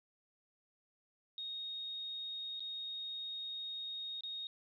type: tone with dropouts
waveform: sine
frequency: 3729 Hz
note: A#7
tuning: in tune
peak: -40 dBFS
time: 1.38-4.47 s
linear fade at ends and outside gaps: 1 ms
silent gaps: 2.596-2.604 / 4.208-4.235 s
effects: 13-bit